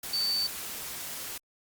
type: tone in noise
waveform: sine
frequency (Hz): 4553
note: C#8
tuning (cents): +45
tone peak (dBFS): -26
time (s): 0.13-0.47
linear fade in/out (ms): 5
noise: white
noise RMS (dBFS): -38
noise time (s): 0.03-1.38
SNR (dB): +9
effects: Opus 48 kbps